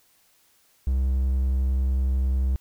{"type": "tone with vibrato", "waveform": "triangle", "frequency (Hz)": 65.41, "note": "C2", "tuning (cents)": 0, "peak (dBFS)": -18, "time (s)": [0.87, 2.56], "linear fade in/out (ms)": 0, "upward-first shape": "sine", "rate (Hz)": 11, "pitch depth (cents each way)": 11, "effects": ["white hiss -62 dBFS RMS until 2.6 s"]}